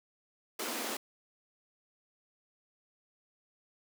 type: high-pass noise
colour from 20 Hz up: pink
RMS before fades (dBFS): -37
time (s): 0.59-0.97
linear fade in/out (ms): 5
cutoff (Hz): 220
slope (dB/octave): 96
effects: none